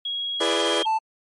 sine tone with pitch glide, 3307 to 3222 Hz, G#7 to G7, -8 to +47 cents, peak -25 dBFS, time 0.05-0.86 s, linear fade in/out 5 ms, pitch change -45 cents, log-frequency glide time 0.37-0.66 s
sawtooth chord, E dominant seventh, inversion none, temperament equal with one note detuned, 335 / 415.3 / 493.9 / 587.3 Hz, E4 / G#4 / B4 / D5, +28 / 0 / 0 / 0 cents, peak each -23 dBFS, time 0.4-0.83 s, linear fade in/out 10 ms
triangle tone, 882 Hz, A5, 4 cents sharp, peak -17 dBFS, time 0.85-0.99 s, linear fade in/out 20 ms
effects MP3 48 kbps

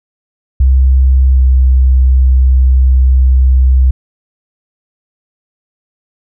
sine tone with pitch glide, 65.41 to 64.51 Hz, C2 to C2, 0 to -24 cents, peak -4 dBFS, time 0.6-3.91 s, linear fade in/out 5 ms, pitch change -24 cents, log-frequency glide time 1.33-1.41 s, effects none

